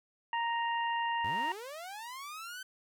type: harmonic tone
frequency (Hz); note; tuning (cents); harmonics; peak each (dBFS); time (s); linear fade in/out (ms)
932.3; A#5; 0; 1 / 2 / 3; -31 / -37 / -41; 0.33-1.52; 2
type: linear sweep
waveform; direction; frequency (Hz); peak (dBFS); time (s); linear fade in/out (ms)
sawtooth; up; 69.3 to 1550; -38; 1.24-2.63; 5
effects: none